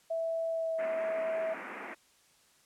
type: tone with pitch glide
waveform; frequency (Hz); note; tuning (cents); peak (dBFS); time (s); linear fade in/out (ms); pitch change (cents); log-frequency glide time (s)
sine; 657 to 647.6; E5 to E5; -6 to -31; -30; 0.1-1.54; 10; -25; 0.49-0.83
type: band-pass noise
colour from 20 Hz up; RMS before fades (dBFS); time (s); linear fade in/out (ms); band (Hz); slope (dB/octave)
white; -43; 0.78-1.95; 20; 190 to 2300; 48
effects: white hiss -65 dBFS RMS until 2.65 s + low-pass 10000 Hz 12 dB/octave